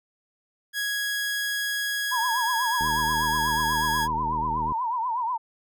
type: tone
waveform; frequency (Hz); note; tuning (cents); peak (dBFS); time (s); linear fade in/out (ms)
sawtooth; 1661.2; G#6; 0; -22; 0.73-4.08; 50
type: tone with vibrato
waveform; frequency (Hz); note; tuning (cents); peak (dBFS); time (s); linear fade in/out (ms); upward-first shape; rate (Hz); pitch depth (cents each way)
sine; 955; A#5; +42; -24; 2.11-5.38; 20; triangle; 8.2; 150
type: click train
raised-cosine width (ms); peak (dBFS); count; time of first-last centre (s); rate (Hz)
3; -23; 150; 2.81-4.72; 78
effects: none